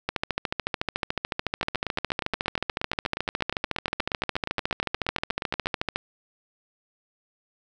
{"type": "two click trains", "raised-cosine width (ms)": 0.3, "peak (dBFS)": [-12, -9], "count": [35, 82], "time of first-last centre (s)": [[1.63, 5.658], [0.09, 5.96]], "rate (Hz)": [8.44, 13.8], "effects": []}